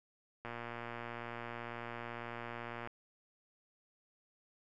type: click train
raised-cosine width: 0.5 ms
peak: -28 dBFS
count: 287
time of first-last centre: 0.45-2.874 s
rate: 118 Hz
effects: none